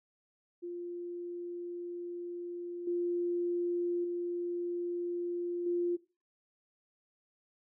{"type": "tone with level steps", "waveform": "sine", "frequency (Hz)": 349.2, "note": "F4", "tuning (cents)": 0, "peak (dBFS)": [-37, -29, -32, -28], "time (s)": [0.62, 5.97], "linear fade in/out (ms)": 20, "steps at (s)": [2.87, 4.04, 5.66], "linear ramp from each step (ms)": 5, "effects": ["noise-tail reverb RT60 0.3 s tail -18 dB re dry"]}